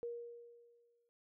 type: tone with exponential decay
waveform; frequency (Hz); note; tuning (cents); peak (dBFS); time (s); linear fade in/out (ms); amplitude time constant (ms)
sine; 472.8; A#4; +24; -38; 0.03-1.09; 0; 230
effects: none